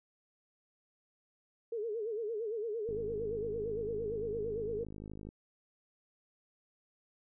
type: tone with vibrato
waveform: sine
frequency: 440 Hz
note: A4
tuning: in tune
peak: -34 dBFS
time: 1.72-4.84 s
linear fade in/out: 5 ms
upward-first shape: sine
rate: 8.8 Hz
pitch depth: 120 cents each way
type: click train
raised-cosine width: 3 ms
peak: -33 dBFS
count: 126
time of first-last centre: 2.89-5.289 s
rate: 52.1 Hz
effects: none